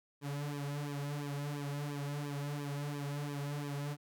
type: tone with flanger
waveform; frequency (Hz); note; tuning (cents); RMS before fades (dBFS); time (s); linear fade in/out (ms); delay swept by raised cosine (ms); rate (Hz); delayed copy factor
sawtooth; 144; D3; -34; -39; 0.21-3.97; 50; 1.4 to 4.4; 2.9; -1
effects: none